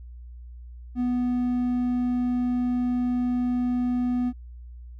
triangle tone, 246.9 Hz, B3, in tune, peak -20 dBFS, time 0.95-4.33 s, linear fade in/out 50 ms, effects added 60 Hz sine -39 dBFS peak until 4.99 s

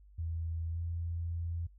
sine tone with pitch glide, 82.41 to 84.43 Hz, E2 to E2, 0 to +42 cents, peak -34 dBFS, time 0.18-1.67 s, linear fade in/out 10 ms, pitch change +42 cents, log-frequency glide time 0.71-0.78 s, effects noise-tail reverb RT60 0.1 s tail -19 dB re dry + added 50 Hz sine -55 dBFS peak until 1.78 s

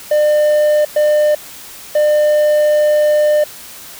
triangle tone bursts at uneven times, 600 Hz, D5, 37 cents sharp, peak -7 dBFS, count 3, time 0.11-0.85 / 0.96-1.35 / 1.95-3.44 s, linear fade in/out 5 ms, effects white hiss -34 dBFS RMS until 3.99 s

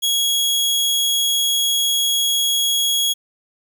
sawtooth tone, 3322 Hz, G#7, in tune, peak -13 dBFS, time 0.02-3.14 s, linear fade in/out 20 ms, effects 9-bit

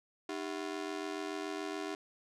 sawtooth ring-modulated tone, 350 Hz, F4, 4 cents sharp, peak -30 dBFS, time 0.29-1.95 s, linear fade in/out 2 ms, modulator 43.5 Hz, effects low-pass 7000 Hz 12 dB/octave

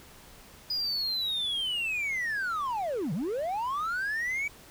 triangle linear two-way sweep, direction down then up, 4970 to 138.59 to 2303 Hz, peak -26 dBFS, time 0.7-4.48 s, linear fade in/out 5 ms, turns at 3.13 s, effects tanh soft clip ceiling -22 dBFS + pink hiss -52 dBFS RMS until 4.7 s

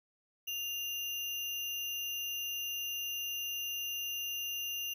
sine tone with sample-and-hold, 2804 Hz, F7, 6 cents sharp, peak -35 dBFS, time 0.47-4.94 s, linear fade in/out 10 ms, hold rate 8820 Hz, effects none

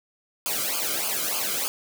white noise with flanger, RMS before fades -27 dBFS, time 0.46-1.68 s, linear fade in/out 0 ms, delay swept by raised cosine 0.52 to 1.14 ms, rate 3.3 Hz, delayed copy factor -0.85, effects none

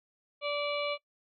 harmonic tone, 581 Hz, D5, 19 cents flat, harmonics 1 / 2 / 4 / 5 / 6 / 7, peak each -32 / -38 / -37 / -42 / -44 / -44 dBFS, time 0.41-0.98 s, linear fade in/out 50 ms, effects noise-tail reverb RT60 0.1 s tail -21 dB re dry

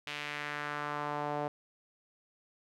sawtooth tone with band-pass filter sweep, 147.3 Hz, D3, 6 cents sharp, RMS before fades -37 dBFS, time 0.07-1.48 s, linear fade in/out 2 ms, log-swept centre 2800 to 670 Hz, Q 1.8, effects none

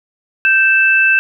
sine tone pair together, 1561 / 2641 Hz, G6 / E7, -8 / +3 cents, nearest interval major sixth, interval 911 cents, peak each -11 dBFS, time 0.45-1.19 s, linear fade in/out 0 ms, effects none

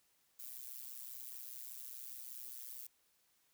violet noise with amplitude modulation, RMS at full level -45 dBFS, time 0.39-2.87 s, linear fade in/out 5 ms, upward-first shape sine, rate 125 Hz, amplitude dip 95%, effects white hiss -75 dBFS RMS until 3.53 s

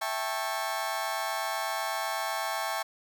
30% pulse chord, A dominant seventh, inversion second, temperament just, 660 / 792 / 880 / 1100 Hz, E5 / G5 / A5 / C#6, +2 / +18 / 0 / -14 cents, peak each -33 dBFS, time 0.01-2.83 s, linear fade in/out 10 ms, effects none

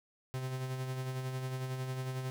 45% pulse tone with tremolo, 129.9 Hz, C3, 12 cents flat, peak -34 dBFS, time 0.34-2.3 s, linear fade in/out 0 ms, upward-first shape sine, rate 11 Hz, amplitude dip 40%, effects none

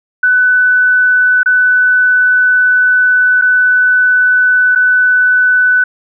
sine tone with dropouts, 1497 Hz, F#6, 20 cents sharp, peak -6 dBFS, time 0.23-5.84 s, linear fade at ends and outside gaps 5 ms, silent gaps 1.432-1.459 / 3.414-3.42 / 4.751-4.757 s, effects none

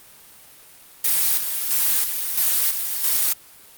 blue noise with tremolo, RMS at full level -19 dBFS, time 1.04-3.33 s, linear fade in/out 5 ms, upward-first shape square, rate 1.5 Hz, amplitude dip 50%, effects white hiss -47 dBFS RMS until 3.77 s + Opus 32 kbps

